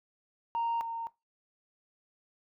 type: tone pair in turn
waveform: sine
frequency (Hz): 928 / 919.5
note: A#5 / A#5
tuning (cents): -8 / -24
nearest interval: unison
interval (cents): 16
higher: first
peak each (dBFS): -27 / -34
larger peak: first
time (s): 0.55-0.81 / 0.81-1.07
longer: neither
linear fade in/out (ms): 0
effects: noise-tail reverb RT60 0.2 s tail -18 dB re dry + tanh soft clip ceiling -26 dBFS